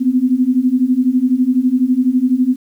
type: beating tone pair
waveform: sine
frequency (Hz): 246.9 / 258.9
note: B3 / C4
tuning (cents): 0 / -18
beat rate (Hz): 12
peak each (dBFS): -15 / -13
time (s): 0-2.56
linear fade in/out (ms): 20
effects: 8-bit